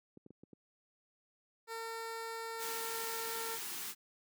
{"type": "clicks", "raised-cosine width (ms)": 3, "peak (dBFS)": -38, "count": 5, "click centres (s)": [0.173, 0.263, 0.306, 0.435, 0.532]}
{"type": "tone", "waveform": "15% pulse", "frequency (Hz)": 454.4, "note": "A#4", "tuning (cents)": -44, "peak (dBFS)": -34, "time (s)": [1.67, 3.59], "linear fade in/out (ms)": 50}
{"type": "band-stop noise", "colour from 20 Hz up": "white", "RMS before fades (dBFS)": -42, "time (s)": [2.58, 3.95], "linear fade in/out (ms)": 50, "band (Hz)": [480, 760], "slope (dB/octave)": 96}
{"effects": ["high-pass 200 Hz 12 dB/octave"]}